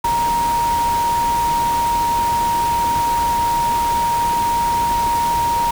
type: tone in noise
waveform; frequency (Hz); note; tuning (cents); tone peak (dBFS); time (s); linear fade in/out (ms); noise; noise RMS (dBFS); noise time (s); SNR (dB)
sine; 939; A#5; +12; -15; 0.04-5.71; 5; pink; -27; 0.04-5.71; +9
effects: none